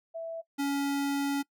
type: tone pair in turn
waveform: sine / square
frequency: 659.3 / 280.7 Hz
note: E5 / C#4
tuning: 0 / +22 cents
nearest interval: octave + minor third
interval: 1478 cents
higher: first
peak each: -34 / -28 dBFS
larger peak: second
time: 0.14-0.42 / 0.58-1.43 s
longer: second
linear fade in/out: 20 ms
effects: noise-tail reverb RT60 0.1 s tail -23 dB re dry